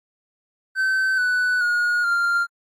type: tone with pitch steps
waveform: triangle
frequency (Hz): 1538 / 1488.2 / 1440 / 1393.3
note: G6 / F#6 / F#6 / F6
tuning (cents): -33 / +10 / -47 / -4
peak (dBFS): -16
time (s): 0.75-2.47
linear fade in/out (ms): 50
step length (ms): 430
effects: AAC 48 kbps